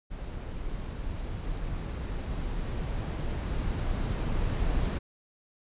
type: noise with level ramp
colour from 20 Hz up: brown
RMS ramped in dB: -37 to -27 dBFS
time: 0.1-4.99 s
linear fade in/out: 20 ms
effects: resampled to 8000 Hz